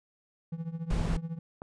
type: tone with tremolo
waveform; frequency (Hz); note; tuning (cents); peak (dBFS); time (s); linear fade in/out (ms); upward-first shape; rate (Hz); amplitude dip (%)
triangle; 164.81; E3; 0; -28; 0.52-1.39; 5; triangle; 14; 90
type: noise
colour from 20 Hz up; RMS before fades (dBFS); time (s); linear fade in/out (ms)
brown; -29; 0.9-1.17; 5
type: click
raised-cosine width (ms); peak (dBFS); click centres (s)
1; -27; 1.619
effects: resampled to 22050 Hz